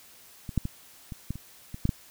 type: clicks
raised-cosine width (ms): 5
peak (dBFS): -23 / -11 / -18 / -24 / -18 / -27 / -24 / -12 / -12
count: 9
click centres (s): 0.492 / 0.577 / 0.654 / 1.122 / 1.306 / 1.356 / 1.744 / 1.854 / 1.892
effects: white hiss -53 dBFS RMS until 2.1 s